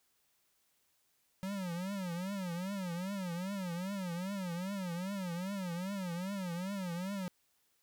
square tone with vibrato, 184.8 Hz, F#3, 2 cents flat, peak -37 dBFS, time 1.43-7.28 s, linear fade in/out 0 ms, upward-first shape triangle, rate 2.5 Hz, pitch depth 180 cents each way, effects white hiss -75 dBFS RMS until 7.82 s

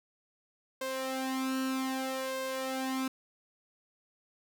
sawtooth tone with flanger, 263 Hz, C4, 9 cents sharp, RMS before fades -34 dBFS, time 0.81-3.08 s, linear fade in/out 5 ms, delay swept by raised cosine 1.9 to 3.1 ms, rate 0.63 Hz, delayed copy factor +0.75, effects none

